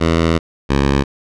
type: tone pair in turn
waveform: 10% pulse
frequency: 82.41 / 69.3 Hz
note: E2 / C#2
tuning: 0 / 0 cents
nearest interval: minor third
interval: 300 cents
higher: first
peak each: -4 dBFS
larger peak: neither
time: 0-0.39 / 0.69-1.04 s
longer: first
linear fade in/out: 20 ms
effects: low-pass 5000 Hz 12 dB/octave